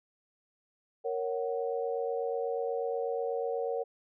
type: chord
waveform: sine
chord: F# major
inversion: first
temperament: equal with one note detuned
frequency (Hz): 466.2 / 554.4 / 745.6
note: A#4 / C#5 / F#5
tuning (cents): 0 / 0 / +13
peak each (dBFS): -32 / -35 / -38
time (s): 1.04-3.84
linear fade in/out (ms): 20
effects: none